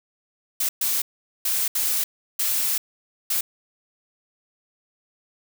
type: noise bursts at uneven times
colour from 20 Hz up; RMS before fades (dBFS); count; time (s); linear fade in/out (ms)
blue; -23; 6; 0.6-0.69 / 0.81-1.02 / 1.45-1.68 / 1.75-2.04 / 2.39-2.78 / 3.3-3.41; 5
effects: none